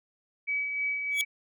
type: tone with tremolo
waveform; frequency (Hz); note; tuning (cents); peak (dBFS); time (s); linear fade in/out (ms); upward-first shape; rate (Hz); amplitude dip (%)
sine; 2281; C#7; +49; -26; 0.47-1.25; 20; sine; 3.2; 40
type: tone with exponential growth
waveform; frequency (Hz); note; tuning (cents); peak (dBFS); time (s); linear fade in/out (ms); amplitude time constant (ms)
sawtooth; 3368; G#7; +24; -20; 1.11-1.21; 0; 20
effects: none